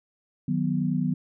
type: chord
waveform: sine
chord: B major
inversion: first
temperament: equal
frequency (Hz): 155.56 / 185 / 246.9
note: D#3 / F#3 / B3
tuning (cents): 0 / 0 / 0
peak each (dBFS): -27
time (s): 0.48-1.14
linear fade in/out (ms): 5
effects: none